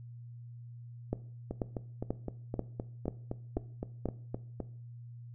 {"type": "two click trains", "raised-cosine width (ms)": 2, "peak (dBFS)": [-22, -18], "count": [13, 7], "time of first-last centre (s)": [[1.51, 4.603], [1.13, 4.057]], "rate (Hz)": [3.88, 2.05], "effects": ["noise-tail reverb RT60 0.5 s tail -17 dB re dry", "added 119 Hz sine -45 dBFS peak until 5.34 s"]}